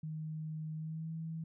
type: tone with pitch glide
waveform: sine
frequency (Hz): 156.3 to 161.81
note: D#3 to E3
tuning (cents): +8 to -32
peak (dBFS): -38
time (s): 0.03-1.44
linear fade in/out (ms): 5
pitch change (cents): +60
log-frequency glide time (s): 0.75-1.11
effects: none